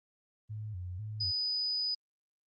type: tone with vibrato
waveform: sine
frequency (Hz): 98.3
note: G2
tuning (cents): +5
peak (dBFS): -37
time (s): 0.49-1.32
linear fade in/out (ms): 20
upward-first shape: square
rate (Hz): 2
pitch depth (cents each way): 150
type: tone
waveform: sine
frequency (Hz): 4978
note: D#8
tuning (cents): 0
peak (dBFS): -30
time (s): 1.2-1.95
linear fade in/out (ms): 10
effects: Opus 24 kbps